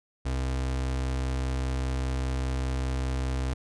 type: tone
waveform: 35% pulse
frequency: 65 Hz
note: C2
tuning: 11 cents flat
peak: -25 dBFS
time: 0.25-3.54 s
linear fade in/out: 10 ms
effects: resampled to 22050 Hz